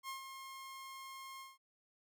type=tone with ADSR envelope; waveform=sawtooth; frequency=1070 Hz; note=C6; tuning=38 cents sharp; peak=-37 dBFS; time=0.03-1.58 s; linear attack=57 ms; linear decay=120 ms; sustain=-7 dB; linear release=180 ms; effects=none